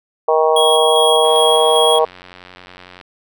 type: harmonic tone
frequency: 157.8 Hz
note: D#3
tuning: 25 cents sharp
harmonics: 3 / 4 / 5 / 6 / 7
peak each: -14 / -16 / -18 / -20 / -21 dBFS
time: 0.28-2.05 s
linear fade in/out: 5 ms
type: tone with tremolo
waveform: square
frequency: 3301 Hz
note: G#7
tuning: 11 cents flat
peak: -15 dBFS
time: 0.56-1.99 s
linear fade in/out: 5 ms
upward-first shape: square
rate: 2.5 Hz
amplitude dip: 25%
type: click train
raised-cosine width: 0.3 ms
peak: -21 dBFS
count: 161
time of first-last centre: 1.25-3.012 s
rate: 90.8 Hz
effects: none